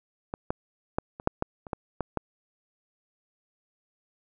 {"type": "clicks", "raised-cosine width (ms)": 1, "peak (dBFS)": [-18, -13, -11, -25, -7, -12, -27, -15, -14, -13], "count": 10, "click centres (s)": [0.339, 0.505, 0.985, 1.199, 1.274, 1.424, 1.668, 1.732, 2.007, 2.173], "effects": []}